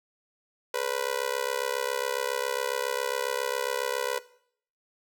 sawtooth tone with amplitude modulation, 493.9 Hz, B4, in tune, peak -19 dBFS, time 0.74-4.19 s, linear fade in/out 5 ms, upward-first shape sine, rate 67.3 Hz, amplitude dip 100%, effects noise-tail reverb RT60 0.6 s tail -18 dB re dry

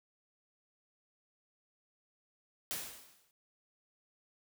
white noise with exponential decay, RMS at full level -36 dBFS, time 2.71-3.31 s, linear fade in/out 0 ms, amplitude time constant 130 ms, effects none

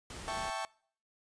pink noise, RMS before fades -45 dBFS, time 0.1-0.5 s, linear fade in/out 2 ms
35% pulse chord, A dominant seventh, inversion second, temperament equal, 659.3 / 784 / 880 / 1108.7 Hz, E5 / G5 / A5 / C#6, 0 / 0 / 0 / 0 cents, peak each -39 dBFS, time 0.28-0.65 s, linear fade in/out 0 ms
effects noise-tail reverb RT60 0.5 s tail -23 dB re dry + resampled to 22050 Hz

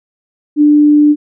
sine tone, 296.4 Hz, D4, 16 cents sharp, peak -4 dBFS, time 0.56-1.16 s, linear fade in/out 50 ms, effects none

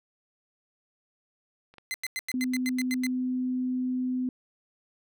clicks, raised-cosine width 0.3 ms, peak -38 / -31 dBFS, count 2, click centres 1.74 / 1.783 s
sawtooth tone bursts, 2051 Hz, C7, 35 cents flat, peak -26 dBFS, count 10, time 1.91-3.066 s, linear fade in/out 0 ms, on 31 ms, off 94 ms
sine tone, 253.7 Hz, B3, 47 cents sharp, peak -26 dBFS, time 2.34-4.29 s, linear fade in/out 2 ms
effects none

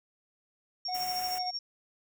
sine tone with tremolo, 5530 Hz, F8, 18 cents flat, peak -31 dBFS, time 0.85-1.59 s, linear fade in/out 2 ms, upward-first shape sine, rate 13 Hz, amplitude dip 75%
triangle tone with vibrato, 732 Hz, F#5, 19 cents flat, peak -31 dBFS, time 0.88-1.51 s, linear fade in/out 10 ms, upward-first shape triangle, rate 6.5 Hz, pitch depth 9 cents each way
white band-stop noise, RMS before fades -41 dBFS, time 0.94-1.39 s, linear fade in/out 10 ms, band 3100 to 5800 Hz, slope 96 dB/octave
effects none

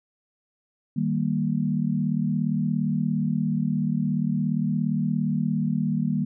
sine chord, Eb major, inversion none, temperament equal, 155.56 / 196 / 233.1 Hz, Eb3 / G3 / Bb3, 0 / 0 / 0 cents, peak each -26 dBFS, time 0.96-6.25 s, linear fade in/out 10 ms, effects none

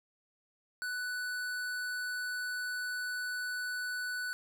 sine tone with hard clipping, 1488 Hz, F#6, 9 cents sharp, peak -36 dBFS, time 0.82-4.33 s, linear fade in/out 0 ms, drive 16 dB, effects none

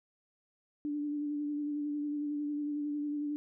sine tone with vibrato, 293.7 Hz, D4, in tune, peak -32 dBFS, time 0.85-3.36 s, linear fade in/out 0 ms, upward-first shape sine, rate 11 Hz, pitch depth 23 cents each way, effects none

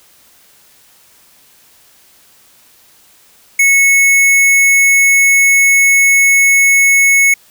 square tone, 2200 Hz, C#7, 14 cents flat, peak -7 dBFS, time 3.59-7.34 s, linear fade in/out 5 ms, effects white hiss -47 dBFS RMS until 7.5 s

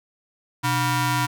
sawtooth ring-modulated tone, 424.3 Hz, G#4, 37 cents sharp, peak -13 dBFS, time 0.63-1.27 s, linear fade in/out 20 ms, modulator 550 Hz, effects none

